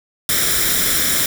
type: noise with comb filter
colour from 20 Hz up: white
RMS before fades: -17 dBFS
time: 0.29-1.26 s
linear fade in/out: 2 ms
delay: 0.55 ms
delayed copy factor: +0.65
effects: none